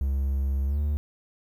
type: tone with pitch glide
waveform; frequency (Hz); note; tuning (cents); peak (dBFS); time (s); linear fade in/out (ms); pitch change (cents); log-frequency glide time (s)
triangle; 68.3 to 73.63; C#2 to D2; -25 to +5; -21; 0.01-0.97; 0; +130; 0.66-0.79
effects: 10-bit

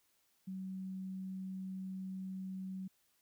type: tone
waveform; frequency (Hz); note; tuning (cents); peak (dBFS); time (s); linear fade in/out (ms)
sine; 188.9; F#3; +36; -40; 0.47-2.88; 10
effects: white hiss -75 dBFS RMS until 3.21 s

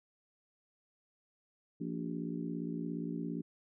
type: harmonic tone with a mistuned harmonic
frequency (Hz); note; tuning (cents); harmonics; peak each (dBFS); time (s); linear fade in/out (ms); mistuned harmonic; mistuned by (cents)
57.3; A#1; -29; 3 / 4 / 5 / 6 / 7; -40 / -41 / -40 / -48 / -49; 1.8-3.42; 10; 6; +79
effects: none

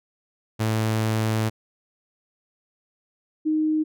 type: tone pair in turn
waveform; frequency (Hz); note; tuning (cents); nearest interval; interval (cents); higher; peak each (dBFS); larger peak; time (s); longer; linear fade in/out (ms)
sawtooth / sine; 110 / 310.4; A2 / D#4; 0 / -4; octave + tritone; 1796; second; -17 / -19; first; 0.59-1.5 / 3.45-3.84; first; 20
effects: none

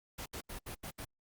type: noise bursts at uneven times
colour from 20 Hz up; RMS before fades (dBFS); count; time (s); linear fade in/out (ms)
pink; -43; 6; 0.18-0.26 / 0.33-0.41 / 0.49-0.59 / 0.66-0.75 / 0.83-0.91 / 0.98-1.05; 10
effects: Opus 48 kbps

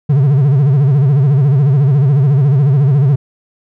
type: tone with vibrato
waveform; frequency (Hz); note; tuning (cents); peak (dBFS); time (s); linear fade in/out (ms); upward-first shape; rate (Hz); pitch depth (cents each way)
triangle; 138.59; C#3; 0; -5; 0.09-3.16; 10; sine; 14; 150
effects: none

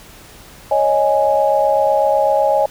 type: chord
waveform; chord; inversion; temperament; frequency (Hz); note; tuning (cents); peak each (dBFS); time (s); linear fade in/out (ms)
sine; C# suspended second; none; equal; 554.4 / 622.3 / 830.6; C#5 / D#5 / G#5; 0 / 0 / 0; -16; 0.71-2.66; 5
effects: pink hiss -41 dBFS RMS until 2.7 s

